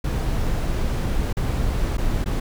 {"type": "noise with dropouts", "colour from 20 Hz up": "brown", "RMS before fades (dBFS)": -22, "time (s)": [0.04, 2.4], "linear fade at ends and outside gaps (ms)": 5, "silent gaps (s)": [[1.329, 1.368], [1.971, 1.98], [2.243, 2.259]], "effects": []}